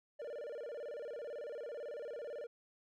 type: tone with vibrato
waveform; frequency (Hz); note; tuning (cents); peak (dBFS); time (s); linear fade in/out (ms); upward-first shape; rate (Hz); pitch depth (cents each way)
triangle; 527; C5; +12; -40; 0.19-2.47; 10; square; 18; 200
effects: none